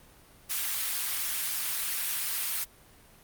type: high-pass noise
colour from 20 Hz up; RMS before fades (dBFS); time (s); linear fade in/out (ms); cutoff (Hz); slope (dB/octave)
white; -31; 0.49-2.65; 20; 1300; 12
effects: pink hiss -56 dBFS RMS until 3.23 s + Opus 32 kbps